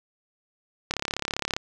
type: click train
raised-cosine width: 0.2 ms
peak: -9 dBFS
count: 24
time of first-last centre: 0.91-1.565 s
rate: 35.1 Hz
effects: none